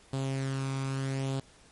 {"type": "tone with flanger", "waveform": "sawtooth", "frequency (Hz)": 134.7, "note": "C#3", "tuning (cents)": -49, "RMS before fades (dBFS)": -32, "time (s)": [0.13, 1.4], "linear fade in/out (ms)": 5, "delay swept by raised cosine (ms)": [0.25, 0.85], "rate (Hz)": 0.79, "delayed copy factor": 0.5, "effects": ["pink hiss -58 dBFS RMS until 1.71 s", "MP3 48 kbps"]}